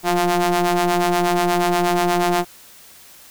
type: ring-modulated tone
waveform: sawtooth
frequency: 174.61 Hz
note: F3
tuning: in tune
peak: -9 dBFS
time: 0.03-2.45 s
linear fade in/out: 50 ms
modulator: 528 Hz
effects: white hiss -45 dBFS RMS until 3.3 s